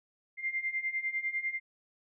sine beating tone pair, 2093 / 2103 Hz, C7 / C7, 0 / +8 cents, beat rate 10 Hz, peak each -36 / -33 dBFS, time 0.37-1.6 s, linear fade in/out 50 ms, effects none

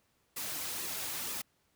white noise with flanger, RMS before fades -38 dBFS, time 0.36-1.42 s, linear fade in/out 10 ms, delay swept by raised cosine 1.3 to 5.1 ms, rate 2.1 Hz, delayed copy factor -0.6, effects pink hiss -73 dBFS RMS until 1.75 s + high-pass 60 Hz 12 dB/octave

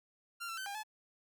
sawtooth tone with pitch steps, 1385 / 1343 / 1536 / 803 / 860 Hz, F6 / E6 / G6 / G5 / A5, -15 / +32 / -36 / +41 / -40 cents, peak -36 dBFS, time 0.4-0.835 s, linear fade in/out 20 ms, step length 87 ms, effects none

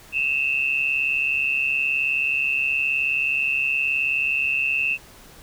sine tone pair together, 2584 / 2723 Hz, E7 / F7, -35 / -44 cents, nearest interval minor second, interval 91 cents, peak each -22 / -23 dBFS, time 0.12-4.98 s, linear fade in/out 50 ms, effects pink hiss -47 dBFS RMS until 5.42 s

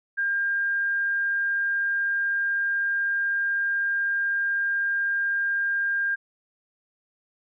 sine tone, 1604 Hz, G6, 39 cents sharp, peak -22 dBFS, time 0.17-6.16 s, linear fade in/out 20 ms, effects none

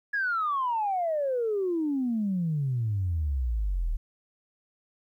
sine exponential sweep, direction down, 1700 to 36.71 Hz, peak -24 dBFS, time 0.13-3.97 s, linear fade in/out 10 ms, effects tanh soft clip ceiling -20 dBFS + 11-bit

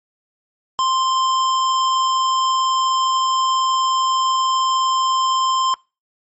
square tone, 1046.5 Hz, C6, in tune, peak -16 dBFS, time 0.79-5.74 s, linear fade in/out 0 ms, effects noise-tail reverb RT60 0.3 s tail -26 dB re dry + MP3 32 kbps

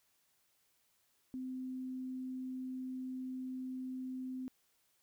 sine tone, 257.6 Hz, C4, 27 cents flat, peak -39 dBFS, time 1.34-4.48 s, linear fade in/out 0 ms, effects white hiss -75 dBFS RMS until 5.02 s

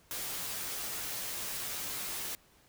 white noise with comb filter, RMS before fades -38 dBFS, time 0.11-2.35 s, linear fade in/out 0 ms, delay 13 ms, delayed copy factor -0.65, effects pink hiss -64 dBFS RMS until 2.68 s

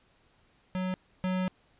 square tone pair in turn, 185 / 185 Hz, F#3 / F#3, 0 / 0 cents, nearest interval unison, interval 0 cents, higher neither, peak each -30 / -28 dBFS, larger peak second, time 0.75-0.94 / 1.24-1.48 s, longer second, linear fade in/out 0 ms, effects pink hiss -66 dBFS RMS until 1.79 s + resampled to 8000 Hz

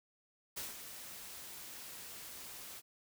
white noise with ADSR envelope, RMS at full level -41 dBFS, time 0.56-2.82 s, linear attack 16 ms, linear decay 160 ms, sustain -8 dB, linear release 41 ms, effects none

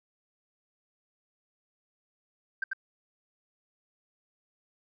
sine tone with echo, 1568 Hz, G6, in tune, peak -26 dBFS, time 2.62-2.64 s, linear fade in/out 5 ms, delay 93 ms, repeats 1, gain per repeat -2 dB, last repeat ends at 2.733 s, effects tanh soft clip ceiling -22 dBFS

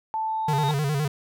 sine tone, 880 Hz, A5, in tune, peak -24 dBFS, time 0.14-0.71 s, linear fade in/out 0 ms
sine tone with exponential growth, 3729 Hz, A#7, in tune, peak -30 dBFS, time 0.28-0.71 s, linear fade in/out 0 ms, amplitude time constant 92 ms
square tone with vibrato, 145.4 Hz, D3, 17 cents flat, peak -23 dBFS, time 0.48-1.08 s, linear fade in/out 5 ms, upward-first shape square, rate 9.7 Hz, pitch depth 86 cents each way
effects none

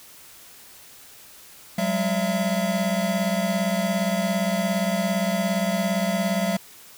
square tone cluster, 184.7 / 202.1 / 671 Hz, F#3 / G#3 / E5, -3 / -47 / +31 cents, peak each -26 / -27 / -27 dBFS, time 1.78-6.57 s, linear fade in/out 5 ms, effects white hiss -47 dBFS RMS until 6.97 s

